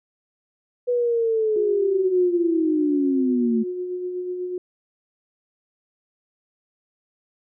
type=linear sweep; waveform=sine; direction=down; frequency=493.9 to 220 Hz; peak=-18 dBFS; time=0.87-3.64 s; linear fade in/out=20 ms
type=tone with tremolo; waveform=sine; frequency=361.5 Hz; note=F#4; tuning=40 cents flat; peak=-24 dBFS; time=1.56-4.58 s; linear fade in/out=2 ms; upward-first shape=sine; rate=8.1 Hz; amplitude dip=35%
effects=none